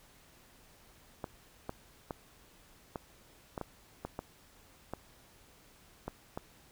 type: clicks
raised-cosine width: 1 ms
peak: -23 dBFS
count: 11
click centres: 1.242 / 1.694 / 2.108 / 2.958 / 3.578 / 3.613 / 4.05 / 4.191 / 4.936 / 6.08 / 6.375 s
effects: pink hiss -61 dBFS RMS until 6.71 s